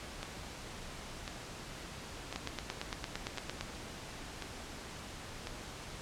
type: two click trains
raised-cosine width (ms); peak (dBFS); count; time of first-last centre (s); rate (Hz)
0.2; -19 / -22; 12 / 6; 2.36-3.61 / 0.23-5.471; 8.8 / 0.954
effects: pink hiss -46 dBFS RMS until 6.01 s + low-pass 8000 Hz 12 dB/octave